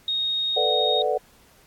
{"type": "tone", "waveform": "sine", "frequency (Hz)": 3729, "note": "A#7", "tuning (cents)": 0, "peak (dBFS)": -22, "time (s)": [0.08, 1.02], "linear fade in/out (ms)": 2}
{"type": "chord", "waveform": "sine", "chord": "B minor seventh", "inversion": "third", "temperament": "equal", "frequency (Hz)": [440, 493.9, 587.3, 740], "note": ["A4", "B4", "D5", "F#5"], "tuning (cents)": [0, 0, 0, 0], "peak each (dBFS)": -26, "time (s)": [0.56, 1.18], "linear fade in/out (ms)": 10}
{"effects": ["pink hiss -56 dBFS RMS until 1.66 s", "AAC 64 kbps"]}